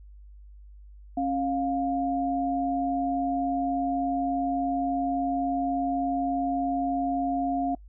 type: tone pair together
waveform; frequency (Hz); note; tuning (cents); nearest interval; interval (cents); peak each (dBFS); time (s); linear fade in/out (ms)
sine; 272.5 / 704; C#4 / F5; -29 / +14; octave + major third; 1643; -27; 1.17-7.75; 5
effects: noise-tail reverb RT60 0.1 s tail -25 dB re dry + added 50 Hz sine -45 dBFS peak until 7.88 s